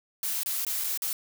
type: noise with dropouts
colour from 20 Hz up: blue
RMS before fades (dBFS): -30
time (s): 0.23-1.13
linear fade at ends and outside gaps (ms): 1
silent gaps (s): 0.433-0.46 / 0.649-0.667 / 0.839-0.843 / 0.975-1.02
effects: none